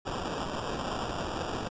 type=noise with sample-and-hold; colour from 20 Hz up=white; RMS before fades=-34 dBFS; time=0.05-1.69 s; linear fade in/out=20 ms; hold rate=2100 Hz; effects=resampled to 16000 Hz